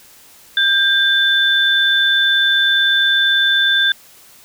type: tone pair together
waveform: sine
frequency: 1592 / 3531 Hz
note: G6 / A7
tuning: +26 / +5 cents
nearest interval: octave + major second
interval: 1379 cents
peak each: -14 dBFS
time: 0.57-3.92 s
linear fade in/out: 2 ms
effects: white hiss -45 dBFS RMS until 4.44 s